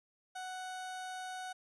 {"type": "tone", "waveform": "30% pulse", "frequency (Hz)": 742, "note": "F#5", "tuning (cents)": 5, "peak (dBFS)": -38, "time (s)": [0.35, 1.53], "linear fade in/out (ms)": 10, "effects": ["resampled to 24000 Hz"]}